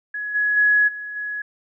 sine tone with level steps, 1682 Hz, G#6, 22 cents sharp, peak -25 / -17 / -13 / -29 / -25 dBFS, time 0.14-1.42 s, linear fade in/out 5 ms, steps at 0.34 / 0.56 / 0.87 / 1.15 s, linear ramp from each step 20 ms, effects none

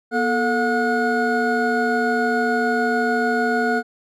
triangle tone cluster, 241.6 / 441.7 / 718 / 1452 Hz, B3 / A4 / F5 / F#6, -38 / +7 / +48 / -33 cents, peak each -21 dBFS, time 0.11-3.83 s, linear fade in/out 50 ms, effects none

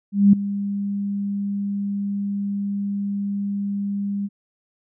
sine tone with ADSR envelope, 200.8 Hz, G3, 42 cents sharp, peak -7 dBFS, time 0.12-4.29 s, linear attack 210 ms, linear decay 5 ms, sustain -15 dB, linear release 38 ms, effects none

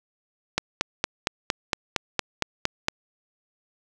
click train, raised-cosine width 0.2 ms, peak -4 dBFS, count 11, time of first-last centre 0.58-2.884 s, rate 4.34 Hz, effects none

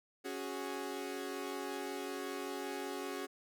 sawtooth chord, C# suspended fourth, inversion none, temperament equal, 277.2 / 370 / 415.3 Hz, C#4 / F#4 / G#4, 0 / 0 / 0 cents, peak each -40 / -39 / -40 dBFS, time 0.24-3.27 s, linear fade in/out 20 ms, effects none

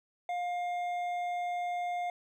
sine tone with hard clipping, 708 Hz, F5, 23 cents sharp, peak -33 dBFS, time 0.29-2.1 s, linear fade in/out 2 ms, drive 7 dB, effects none

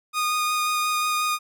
sawtooth tone with vibrato, 1231 Hz, D#6, 19 cents flat, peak -18 dBFS, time 0.13-1.39 s, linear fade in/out 50 ms, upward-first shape sine, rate 5.6 Hz, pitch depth 8 cents each way, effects none

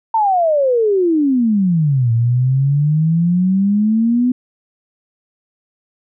sine exponential two-way sweep, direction down then up, 917 to 113.8 to 253 Hz, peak -11 dBFS, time 0.14-4.32 s, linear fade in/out 5 ms, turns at 2.12 s, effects none

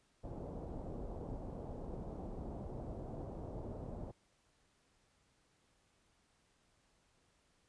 pink low-pass noise, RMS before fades -45 dBFS, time 0.23-4.12 s, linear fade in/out 20 ms, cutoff 750 Hz, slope 24 dB/octave, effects pink hiss -74 dBFS RMS until 7.68 s + resampled to 22050 Hz

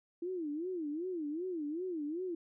sine tone with vibrato, 329.6 Hz, E4, in tune, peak -35 dBFS, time 0.22-2.35 s, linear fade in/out 5 ms, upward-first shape sine, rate 2.6 Hz, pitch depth 220 cents each way, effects none

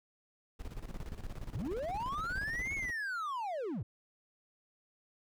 brown noise with tremolo, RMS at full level -41 dBFS, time 0.59-2.91 s, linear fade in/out 10 ms, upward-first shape square, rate 17 Hz, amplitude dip 70%
triangle linear two-way sweep, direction up then down, 81.2 to 2235 to 81.2 Hz, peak -33 dBFS, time 1.55-3.83 s, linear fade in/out 5 ms, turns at 2.74 s
effects none

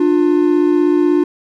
triangle tone pair together, 297.8 / 354.1 Hz, D4 / F4, +24 / +24 cents, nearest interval minor third, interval 300 cents, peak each -11 dBFS, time 0-1.24 s, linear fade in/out 5 ms, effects none

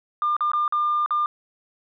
sine tone with dropouts, 1200 Hz, D6, 37 cents sharp, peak -18 dBFS, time 0.22-1.26 s, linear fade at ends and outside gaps 1 ms, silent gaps 0.366-0.407 / 0.517-0.534 / 0.679-0.724 / 1.061-1.107 s, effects tanh soft clip ceiling -15 dBFS

